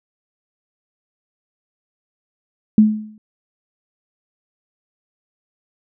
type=tone with exponential decay; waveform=sine; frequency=214.4 Hz; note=A3; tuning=45 cents flat; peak=-4 dBFS; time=2.78-3.18 s; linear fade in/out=2 ms; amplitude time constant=85 ms; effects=none